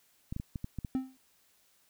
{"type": "clicks", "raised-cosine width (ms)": 5, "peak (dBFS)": -24, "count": 7, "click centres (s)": [0.325, 0.364, 0.399, 0.558, 0.644, 0.787, 0.848]}
{"type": "tone with exponential decay", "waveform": "triangle", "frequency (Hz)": 261.4, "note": "C4", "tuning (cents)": -1, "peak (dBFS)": -23, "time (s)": [0.95, 1.17], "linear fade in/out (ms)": 0, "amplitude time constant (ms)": 47}
{"effects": ["white hiss -68 dBFS RMS until 1.89 s"]}